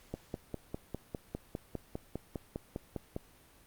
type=click train; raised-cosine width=2 ms; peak=-23 dBFS; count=16; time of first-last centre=0.14-3.164 s; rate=4.96 Hz; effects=pink hiss -61 dBFS RMS until 3.66 s + Opus 48 kbps